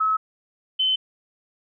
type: tone pair in turn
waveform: sine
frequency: 1290 / 3057 Hz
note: E6 / G7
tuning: -38 / -44 cents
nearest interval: octave + minor third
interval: 1494 cents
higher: second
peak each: -18 / -18 dBFS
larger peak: neither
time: 0-0.17 / 0.79-0.96 s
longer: neither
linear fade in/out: 10 ms
effects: none